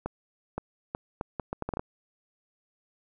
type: accelerating click train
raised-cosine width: 1 ms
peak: -17 dBFS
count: 11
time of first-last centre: 0.06-1.795 s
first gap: 520 ms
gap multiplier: 0.71
effects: none